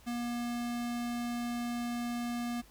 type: tone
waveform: square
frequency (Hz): 239.1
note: A#3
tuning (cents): +44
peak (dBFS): -34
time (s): 0.06-2.62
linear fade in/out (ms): 20
effects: added 50 Hz sine -59 dBFS peak until 2.7 s + pink hiss -60 dBFS RMS until 2.7 s